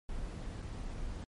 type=noise with dropouts; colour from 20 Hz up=brown; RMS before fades=-40 dBFS; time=0.09-1.24 s; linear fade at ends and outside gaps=1 ms; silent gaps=0.62-0.624 s; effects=MP3 48 kbps